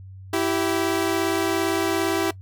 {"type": "tone pair together", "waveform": "sawtooth", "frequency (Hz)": [329.9, 387.4], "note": ["E4", "G4"], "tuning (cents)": [1, -20], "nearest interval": "minor third", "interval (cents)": 279, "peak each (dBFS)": [-19, -20], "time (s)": [0.33, 2.31], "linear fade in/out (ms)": 5, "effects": ["noise-tail reverb RT60 0.1 s tail -20 dB re dry", "added 95 Hz sine -38 dBFS peak until 2.41 s"]}